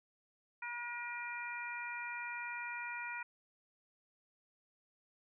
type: harmonic tone with a mistuned harmonic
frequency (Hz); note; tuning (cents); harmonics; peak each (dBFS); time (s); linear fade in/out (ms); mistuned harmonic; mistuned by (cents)
480; B4; -49; 2 / 3 / 4 / 5; -46 / -45 / -47 / -44; 0.62-3.23; 5; 4; -19
effects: none